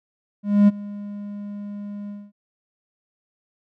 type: tone with ADSR envelope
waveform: triangle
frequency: 204.4 Hz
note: G#3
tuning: 27 cents flat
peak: -7 dBFS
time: 0.43-2.32 s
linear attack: 250 ms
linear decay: 25 ms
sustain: -21 dB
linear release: 230 ms
effects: none